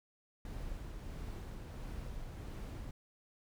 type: noise with tremolo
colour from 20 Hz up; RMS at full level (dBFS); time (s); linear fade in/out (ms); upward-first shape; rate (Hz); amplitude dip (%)
brown; -43; 0.45-2.91; 2; sine; 1.5; 25
effects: none